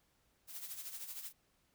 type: noise with tremolo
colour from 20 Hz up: blue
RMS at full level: -44 dBFS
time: 0.47-1.33 s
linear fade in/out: 50 ms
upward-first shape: sine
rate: 13 Hz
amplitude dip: 60%
effects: pink hiss -75 dBFS RMS until 1.74 s